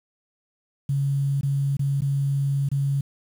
sine tone with dropouts, 139.2 Hz, C#3, 8 cents sharp, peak -20 dBFS, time 0.89-3.01 s, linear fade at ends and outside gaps 5 ms, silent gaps 1.411-1.431 / 1.769-1.793 / 2.008-2.019 / 2.689-2.715 s, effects 8-bit

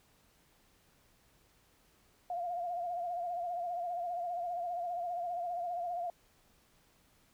sine tone with vibrato, 700 Hz, F5, 4 cents sharp, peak -34 dBFS, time 2.3-6.1 s, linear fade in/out 2 ms, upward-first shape sine, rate 15 Hz, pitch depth 56 cents each way, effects pink hiss -68 dBFS RMS until 7.33 s

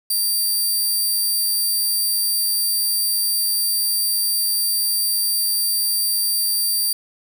10% pulse tone, 4699 Hz, D8, in tune, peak -11 dBFS, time 0.1-6.93 s, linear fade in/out 5 ms, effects 7-bit

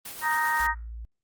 white noise with tremolo, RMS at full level -37 dBFS, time 0.05-0.67 s, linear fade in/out 5 ms, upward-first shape triangle, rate 7.7 Hz, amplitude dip 40%
harmonic tone, 311.1 Hz, D#4, in tune, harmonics 3 / 4 / 5 / 6, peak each -26 / -30 / -32 / -26 dBFS, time 0.21-0.75 s, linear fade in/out 50 ms
sine tone, 56.7 Hz, A#1, 47 cents flat, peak -35 dBFS, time 0.6-1.05 s, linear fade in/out 0 ms
effects Opus 24 kbps

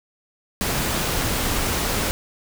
pink noise, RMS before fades -23 dBFS, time 0.61-2.11 s, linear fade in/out 0 ms, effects none

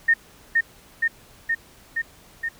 sine tone with echo, 1835 Hz, A#6, 28 cents flat, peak -13 dBFS, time 0.08-0.14 s, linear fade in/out 10 ms, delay 470 ms, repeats 5, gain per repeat -2 dB, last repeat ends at 2.49 s, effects pink hiss -51 dBFS RMS until 2.59 s

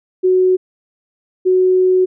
sine tone pair in turn, 370 / 370 Hz, F#4 / F#4, 0 / 0 cents, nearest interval unison, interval 0 cents, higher neither, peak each -9 dBFS, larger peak neither, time 0.23-0.57 / 1.45-2.06 s, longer second, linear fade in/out 20 ms, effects none

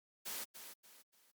white noise with echo, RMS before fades -43 dBFS, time 0.25-0.45 s, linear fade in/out 20 ms, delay 290 ms, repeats 3, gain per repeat -9 dB, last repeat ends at 1.32 s, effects high-pass 200 Hz 12 dB/octave + Opus 48 kbps

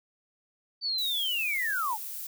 sine linear sweep, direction down, 4600 to 784 Hz, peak -27 dBFS, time 0.81-1.98 s, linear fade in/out 50 ms
violet noise, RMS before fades -38 dBFS, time 0.98-2.27 s, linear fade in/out 5 ms
effects none

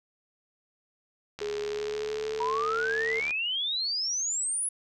click train, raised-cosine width 0.2 ms, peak -21 dBFS, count 141, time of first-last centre 1.39-3.308 s, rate 73 Hz
sine tone with pitch glide, 415.3 to 447.7 Hz, G#4 to A4, 0 to +30 cents, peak -30 dBFS, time 1.41-3.2 s, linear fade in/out 5 ms, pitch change +130 cents, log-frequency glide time 1.66-2.72 s
sine exponential sweep, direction up, 936 to 10500 Hz, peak -27 dBFS, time 2.4-4.69 s, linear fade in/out 5 ms
effects none

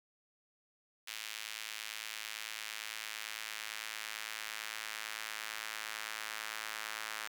sawtooth tone with high-pass filter sweep, 108.9 Hz, A2, 17 cents flat, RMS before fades -43 dBFS, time 1.07-7.28 s, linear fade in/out 10 ms, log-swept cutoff 2500 to 1500 Hz, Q 1.2, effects none

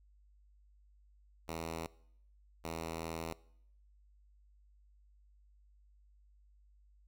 5% pulse tone bursts at uneven times, 81.9 Hz, E2, 11 cents flat, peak -28 dBFS, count 2, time 1.48-1.87 / 2.64-3.33 s, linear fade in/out 5 ms, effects noise-tail reverb RT60 0.7 s tail -22 dB re dry + added 50 Hz sine -62 dBFS peak until 7.07 s

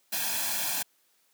white noise with comb filter, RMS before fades -30 dBFS, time 0.12-0.83 s, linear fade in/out 10 ms, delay 1.2 ms, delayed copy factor +0.75, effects white hiss -68 dBFS RMS until 1.33 s + high-pass 200 Hz 12 dB/octave

